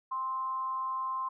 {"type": "tone with amplitude modulation", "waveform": "sine", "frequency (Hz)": 1046.5, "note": "C6", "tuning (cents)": 0, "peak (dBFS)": -29, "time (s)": [0.11, 1.29], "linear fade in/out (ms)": 10, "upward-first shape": "sine", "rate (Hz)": 250, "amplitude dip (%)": 40, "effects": []}